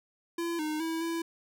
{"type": "tone with pitch steps", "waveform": "square", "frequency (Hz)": [338.8, 307.2, 326, 332.5], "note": ["E4", "D#4", "E4", "E4"], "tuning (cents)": [48, -22, -19, 15], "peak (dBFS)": -31, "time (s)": [0.38, 1.22], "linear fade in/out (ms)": 5, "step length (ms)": 210, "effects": []}